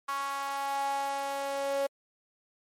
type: tone with high-pass filter sweep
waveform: sawtooth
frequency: 277.2 Hz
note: C#4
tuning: in tune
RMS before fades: -32 dBFS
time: 0.08-1.87 s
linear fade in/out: 10 ms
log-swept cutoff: 1100 to 570 Hz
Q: 5.8
effects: MP3 64 kbps